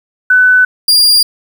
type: tone pair in turn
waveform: sine / 40% pulse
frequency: 1500 / 4806 Hz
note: F#6 / D8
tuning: +23 / +39 cents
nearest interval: octave + minor sixth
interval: 2016 cents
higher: second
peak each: -4 dBFS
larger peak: neither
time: 0.3-0.65 / 0.88-1.23 s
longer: neither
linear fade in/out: 5 ms
effects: 7-bit